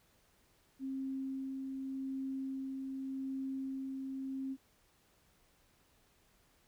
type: tone with tremolo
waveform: sine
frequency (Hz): 267.2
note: C4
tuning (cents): +36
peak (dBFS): -36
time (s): 0.79-4.57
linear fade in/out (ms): 50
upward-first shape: sine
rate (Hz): 0.85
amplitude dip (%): 25
effects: pink hiss -70 dBFS RMS until 6.67 s